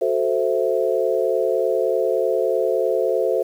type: chord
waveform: sine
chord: F# half-diminished seventh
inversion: none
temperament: equal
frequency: 370 / 440 / 523.3 / 659.3 Hz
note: F#4 / A4 / C5 / E5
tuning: 0 / 0 / 0 / 0 cents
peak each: -24 / -22 / -21 / -25 dBFS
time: 0.01-3.43 s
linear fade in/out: 10 ms
effects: 8-bit